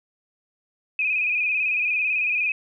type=tone with vibrato; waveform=sine; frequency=2489 Hz; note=D#7; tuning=in tune; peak=-20 dBFS; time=0.99-2.52 s; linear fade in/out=2 ms; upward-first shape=square; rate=18 Hz; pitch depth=43 cents each way; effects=none